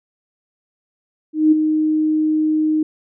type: tone with ADSR envelope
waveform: sine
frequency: 310 Hz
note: D#4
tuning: 6 cents flat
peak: -7 dBFS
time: 1.33-2.83 s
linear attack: 190 ms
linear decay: 14 ms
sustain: -7 dB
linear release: 4 ms
effects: none